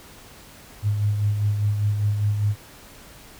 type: tone with tremolo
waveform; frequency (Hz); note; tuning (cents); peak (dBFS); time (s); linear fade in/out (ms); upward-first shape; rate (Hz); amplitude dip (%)
sine; 103.83; G#2; 0; -17; 0.82-2.56; 50; sine; 5; 45
effects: pink hiss -46 dBFS RMS until 3.39 s